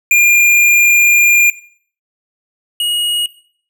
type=tone pair in turn; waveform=square; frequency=2406 / 2888 Hz; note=D7 / F#7; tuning=+41 / -43 cents; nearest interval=minor third; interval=316 cents; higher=second; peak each=-7 / -14 dBFS; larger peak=first; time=0.11-1.5 / 2.8-3.26 s; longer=first; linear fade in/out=2 ms; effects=noise-tail reverb RT60 0.5 s tail -17 dB re dry